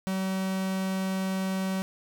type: tone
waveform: 45% pulse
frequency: 190 Hz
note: F#3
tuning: 46 cents sharp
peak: -27 dBFS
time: 0.07-1.82 s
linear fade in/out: 0 ms
effects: none